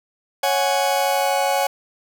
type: chord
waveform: 40% pulse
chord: C# suspended fourth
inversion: none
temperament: just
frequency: 554.4 / 739.2 / 831.5 Hz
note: C#5 / F#5 / G#5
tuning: 0 / -2 / +2 cents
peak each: -21 dBFS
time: 0.43-1.67 s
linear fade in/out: 5 ms
effects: none